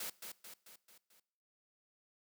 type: noise with echo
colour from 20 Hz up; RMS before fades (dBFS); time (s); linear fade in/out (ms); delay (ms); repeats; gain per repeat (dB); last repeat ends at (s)
white; -42; 0-0.1; 5; 220; 5; -5; 1.2
effects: noise-tail reverb RT60 0.7 s tail -21 dB re dry + high-pass 200 Hz 12 dB/octave